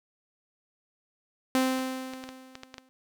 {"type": "tone with exponential decay", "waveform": "sawtooth", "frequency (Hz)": 260, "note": "C4", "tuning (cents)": -11, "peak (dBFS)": -17, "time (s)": [1.55, 2.89], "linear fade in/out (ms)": 0, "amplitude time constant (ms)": 290}
{"type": "clicks", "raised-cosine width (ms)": 0.2, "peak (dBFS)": -22, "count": 8, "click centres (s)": [1.791, 2.136, 2.239, 2.29, 2.554, 2.634, 2.742, 2.782]}
{"effects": []}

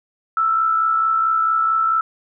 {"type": "tone pair together", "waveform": "sine", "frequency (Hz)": [1318.5, 1383], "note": ["E6", "F6"], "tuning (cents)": [0, -17], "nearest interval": "minor second", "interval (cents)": 83, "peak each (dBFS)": [-15, -26], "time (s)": [0.37, 2.01], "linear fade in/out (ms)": 2, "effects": []}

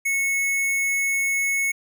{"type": "tone", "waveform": "square", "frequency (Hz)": 2199, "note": "C#7", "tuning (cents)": -14, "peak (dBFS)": -21, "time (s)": [0.05, 1.72], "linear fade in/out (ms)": 10, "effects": []}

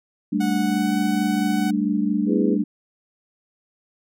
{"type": "chord", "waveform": "sine", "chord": "G suspended second", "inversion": "none", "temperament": "just", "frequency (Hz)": [196, 220.5, 294], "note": ["G3", "A3", "D4"], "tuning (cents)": [0, 4, 2], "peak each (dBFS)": -23, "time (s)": [0.32, 2.64], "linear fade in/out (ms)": 10}
{"type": "tone with pitch glide", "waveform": "sawtooth", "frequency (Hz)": [737, 748.6], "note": ["F#5", "F#5"], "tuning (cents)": [-7, 20], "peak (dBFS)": -24, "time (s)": [0.4, 1.71], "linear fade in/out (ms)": 10, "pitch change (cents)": 27, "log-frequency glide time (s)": [0.55, 0.91]}
{"type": "harmonic tone", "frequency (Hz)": 81.8, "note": "E2", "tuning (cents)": -13, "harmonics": [3, 4, 5, 6], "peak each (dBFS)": [-25, -25, -24, -30], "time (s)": [2.26, 2.58], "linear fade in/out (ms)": 50}
{"effects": []}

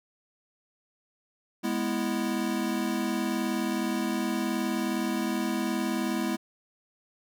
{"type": "chord", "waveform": "square", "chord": "E major", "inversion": "first", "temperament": "equal", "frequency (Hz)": [207.7, 246.9, 329.6], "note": ["G#3", "B3", "E4"], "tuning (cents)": [0, 0, 0], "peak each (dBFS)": -32, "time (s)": [1.63, 6.37], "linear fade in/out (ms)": 20, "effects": []}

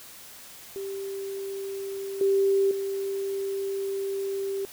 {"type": "tone with level steps", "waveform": "sine", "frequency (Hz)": 392, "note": "G4", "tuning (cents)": 0, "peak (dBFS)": [-31, -19, -27], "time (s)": [0.76, 4.65], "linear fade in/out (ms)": 0, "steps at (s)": [2.21, 2.71], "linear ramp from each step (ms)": 2, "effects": ["white hiss -46 dBFS RMS until 4.72 s"]}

